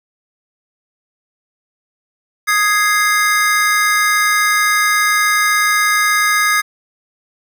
square chord, Ab major, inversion second, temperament equal, 1244.5 / 1661.2 / 2093 Hz, Eb6 / Ab6 / C7, 0 / 0 / 0 cents, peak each -17 dBFS, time 2.47-6.62 s, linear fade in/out 20 ms, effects none

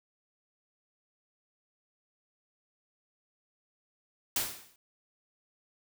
white noise with exponential decay, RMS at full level -27 dBFS, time 4.36-4.76 s, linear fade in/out 2 ms, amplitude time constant 85 ms, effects none

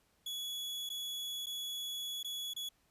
40% pulse tone with dropouts, 3384 Hz, G#7, 32 cents sharp, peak -37 dBFS, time 0.26-2.69 s, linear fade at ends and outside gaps 5 ms, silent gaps 0.892-0.9 / 1.46-1.467 / 2.23-2.245 / 2.536-2.563 s, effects pink hiss -73 dBFS RMS until 2.9 s + resampled to 32000 Hz

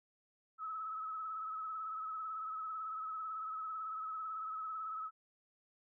sine tone with vibrato, 1291 Hz, E6, 37 cents flat, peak -39 dBFS, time 0.58-5.11 s, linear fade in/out 50 ms, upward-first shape triangle, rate 18 Hz, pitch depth 48 cents each way, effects none

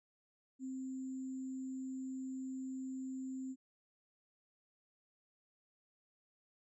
sine tone with sample-and-hold, 261.6 Hz, C4, in tune, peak -40 dBFS, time 0.59-3.56 s, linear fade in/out 50 ms, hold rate 7350 Hz, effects resampled to 22050 Hz

